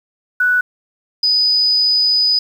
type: tone pair in turn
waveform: sine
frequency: 1480 / 4978 Hz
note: F#6 / D#8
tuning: 0 / 0 cents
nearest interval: octave + major sixth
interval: 2100 cents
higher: second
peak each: -11 dBFS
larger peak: neither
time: 0.4-0.61 / 1.23-2.39 s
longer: second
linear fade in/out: 5 ms
effects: 7-bit